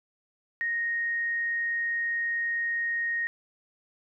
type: tone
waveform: sine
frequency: 1864.7 Hz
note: A#6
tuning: in tune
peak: -26 dBFS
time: 0.61-3.27 s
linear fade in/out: 0 ms
effects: none